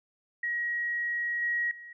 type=tone with level steps; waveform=sine; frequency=1900 Hz; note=A#6; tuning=33 cents sharp; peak=-28 / -26 / -43 dBFS; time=0.43-1.93 s; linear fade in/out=5 ms; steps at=1.42 / 1.71 s; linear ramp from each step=2 ms; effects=none